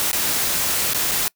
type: noise with dropouts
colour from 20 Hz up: white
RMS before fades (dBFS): -21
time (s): 0-1.28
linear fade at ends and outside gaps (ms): 0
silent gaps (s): 0.114-0.13 / 0.934-0.946 / 1.112-1.116
effects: noise-tail reverb RT60 0.1 s tail -25 dB re dry